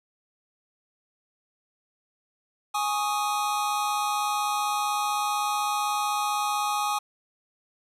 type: chord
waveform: square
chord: Ab suspended fourth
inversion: none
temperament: equal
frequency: 830.6 / 1108.7 / 1244.5 Hz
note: Ab5 / Db6 / Eb6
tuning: 0 / 0 / 0 cents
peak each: -28 / -33 / -30 dBFS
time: 2.74-6.99 s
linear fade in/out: 10 ms
effects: resampled to 32000 Hz + 9-bit